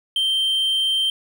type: tone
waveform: triangle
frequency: 3136 Hz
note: G7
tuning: in tune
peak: -16 dBFS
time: 0.16-1.1 s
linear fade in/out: 2 ms
effects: none